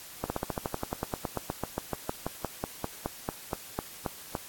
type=slowing click train; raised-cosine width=1 ms; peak=-15 dBFS; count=29; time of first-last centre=0.24-4.352 s; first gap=60 ms; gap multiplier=1.06; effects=white hiss -46 dBFS RMS until 4.48 s + AAC 64 kbps